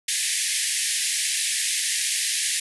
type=band-pass noise; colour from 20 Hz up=white; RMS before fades=-25 dBFS; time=0.08-2.6 s; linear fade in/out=5 ms; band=1700 to 11000 Hz; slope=96 dB/octave; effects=none